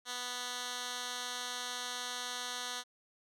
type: tone with band-pass filter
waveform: 10% pulse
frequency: 246.9 Hz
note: B3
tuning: in tune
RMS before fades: -40 dBFS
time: 0.05-2.84 s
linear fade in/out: 50 ms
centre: 4500 Hz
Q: 0.9
effects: none